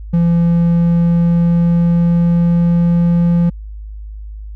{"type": "tone with pitch glide", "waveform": "triangle", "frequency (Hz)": [170.1, 171.78], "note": ["F3", "F3"], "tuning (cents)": [-45, -28], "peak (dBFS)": -7, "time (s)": [0.13, 3.5], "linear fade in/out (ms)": 10, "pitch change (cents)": 17, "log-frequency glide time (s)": [0.46, 3.29], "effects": ["added 52 Hz sine -26 dBFS peak until 4.55 s"]}